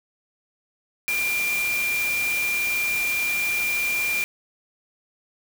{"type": "tone in noise", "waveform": "sine", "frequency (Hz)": 2387, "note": "D7", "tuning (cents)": 28, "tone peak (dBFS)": -22, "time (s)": [1.08, 4.24], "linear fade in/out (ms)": 0, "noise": "white", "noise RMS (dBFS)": -31, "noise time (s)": [1.08, 4.24], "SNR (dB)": 6, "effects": []}